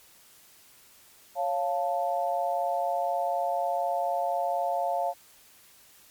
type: chord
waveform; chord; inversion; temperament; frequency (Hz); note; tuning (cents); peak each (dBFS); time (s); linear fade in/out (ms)
sine; Db augmented; none; equal; 554.4 / 698.5 / 880; Db5 / F5 / A5; 0 / 0 / 0; -31 / -27 / -32; 1.35-5.14; 50
effects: white hiss -56 dBFS RMS until 6.1 s + MP3 96 kbps